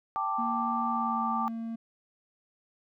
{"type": "chord", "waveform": "sine", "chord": "G suspended second", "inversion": "none", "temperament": "just", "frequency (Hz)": [784, 882, 1176], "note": ["G5", "A5", "D6"], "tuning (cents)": [0, 4, 2], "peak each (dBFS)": [-34, -33, -30], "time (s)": [0.16, 1.48], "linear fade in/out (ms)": 0}
{"type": "tone with pitch glide", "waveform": "triangle", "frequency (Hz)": [233.1, 227.9], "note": ["A#3", "A#3"], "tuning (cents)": [0, -39], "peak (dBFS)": -31, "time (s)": [0.38, 1.76], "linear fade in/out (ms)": 10, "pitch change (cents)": -39, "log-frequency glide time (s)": [0.9, 1.22]}
{"effects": []}